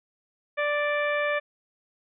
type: harmonic tone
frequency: 587.3 Hz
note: D5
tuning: in tune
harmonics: 1 / 2 / 3 / 4 / 5 / 6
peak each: -26 / -32 / -29 / -32 / -45 / -44 dBFS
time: 0.57-1.4 s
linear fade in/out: 20 ms
effects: none